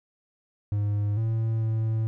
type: tone with pitch steps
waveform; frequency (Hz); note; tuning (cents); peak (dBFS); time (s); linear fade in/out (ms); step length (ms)
triangle; 103.1 / 112.2 / 111.1; G#2 / A2 / A2; -12 / +34 / +17; -21; 0.72-2.07; 0; 450
effects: none